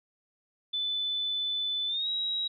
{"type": "tone with pitch glide", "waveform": "sine", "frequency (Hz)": [3503, 3842], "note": ["A7", "B7"], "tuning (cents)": [-8, -48], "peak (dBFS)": -28, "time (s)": [0.73, 2.48], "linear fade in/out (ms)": 10, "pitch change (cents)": 160, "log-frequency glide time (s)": [1.87, 2.08], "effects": []}